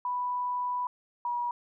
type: tone pair in turn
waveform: sine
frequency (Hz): 987.8 / 963.6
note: B5 / B5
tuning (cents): 0 / -43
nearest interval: unison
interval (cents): 43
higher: first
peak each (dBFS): -28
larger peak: neither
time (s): 0.05-0.87 / 1.25-1.51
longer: first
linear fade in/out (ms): 2
effects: none